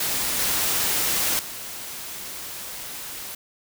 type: noise with level steps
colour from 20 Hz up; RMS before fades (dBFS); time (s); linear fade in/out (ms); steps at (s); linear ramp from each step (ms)
white; -25 / -23 / -35; 0-3.35; 5; 0.39 / 1.39; 2
effects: none